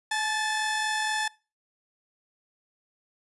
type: tone pair together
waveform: sawtooth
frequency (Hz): 857.9 / 1760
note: A5 / A6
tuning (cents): -44 / 0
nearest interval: octave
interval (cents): 1244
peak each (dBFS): -25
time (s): 0.11-1.28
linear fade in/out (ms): 5
effects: noise-tail reverb RT60 0.3 s tail -22 dB re dry + resampled to 24000 Hz